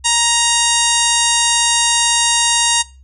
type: harmonic tone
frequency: 938 Hz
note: A#5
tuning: 11 cents sharp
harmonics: 1 / 2 / 3 / 4 / 5 / 6 / 7 / 8 / 9 / 10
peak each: -20 / -24 / -20 / -19 / -25 / -23 / -20 / -21 / -24 / -21 dBFS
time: 0.04-2.83 s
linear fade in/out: 20 ms
effects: noise-tail reverb RT60 0.3 s tail -21 dB re dry + added 66 Hz sine -40 dBFS peak until 3.03 s